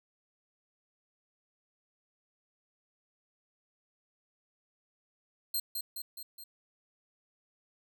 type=tone with echo; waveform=5% pulse; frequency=4186 Hz; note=C8; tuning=in tune; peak=-23 dBFS; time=5.54-5.6 s; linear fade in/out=5 ms; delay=210 ms; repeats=4; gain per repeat=-4 dB; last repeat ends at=6.44 s; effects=none